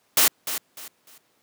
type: noise with echo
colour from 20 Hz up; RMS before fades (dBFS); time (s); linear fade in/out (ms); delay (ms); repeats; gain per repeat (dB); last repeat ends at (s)
white; -17; 0.17-0.28; 2; 300; 3; -11; 1.18
effects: pink hiss -65 dBFS RMS until 1.42 s + high-pass 200 Hz 12 dB/octave